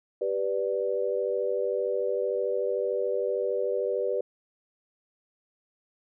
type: chord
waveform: sine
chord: G major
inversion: none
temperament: equal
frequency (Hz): 392 / 493.9 / 587.3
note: G4 / B4 / D5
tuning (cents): 0 / 0 / 0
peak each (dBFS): -30 / -28 / -31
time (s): 0.21-4.21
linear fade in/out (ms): 5
effects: none